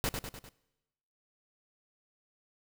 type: noise with echo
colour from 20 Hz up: pink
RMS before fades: -31 dBFS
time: 0.04-0.09 s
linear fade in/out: 0 ms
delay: 100 ms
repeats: 4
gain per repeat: -5 dB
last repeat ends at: 0.49 s
effects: noise-tail reverb RT60 1.0 s tail -21 dB re dry